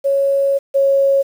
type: tone pair in turn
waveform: sine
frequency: 553 / 549.8 Hz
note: C#5 / C#5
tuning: -4 / -14 cents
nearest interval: unison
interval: 10 cents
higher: first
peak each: -12 / -10 dBFS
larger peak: second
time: 0.04-0.59 / 0.74-1.23 s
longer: first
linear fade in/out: 20 ms
effects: 7-bit